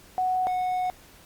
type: tone pair in turn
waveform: sine / triangle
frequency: 740 / 734 Hz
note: F#5 / F#5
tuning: 0 / -14 cents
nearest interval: unison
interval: 14 cents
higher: first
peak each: -22 dBFS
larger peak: neither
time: 0.18-0.47 / 0.47-0.9 s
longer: second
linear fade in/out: 0 ms
effects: pink hiss -52 dBFS RMS until 1.25 s + Opus 48 kbps